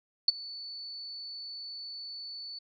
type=tone with ADSR envelope; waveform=sine; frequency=4473 Hz; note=C#8; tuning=15 cents sharp; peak=-16 dBFS; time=0.28-2.59 s; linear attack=4 ms; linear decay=20 ms; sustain=-23 dB; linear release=7 ms; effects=none